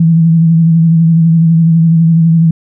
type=tone with vibrato; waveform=sine; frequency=164.4 Hz; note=E3; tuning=4 cents flat; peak=-4 dBFS; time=0-2.51 s; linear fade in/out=5 ms; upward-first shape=sine; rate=12 Hz; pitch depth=35 cents each way; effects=none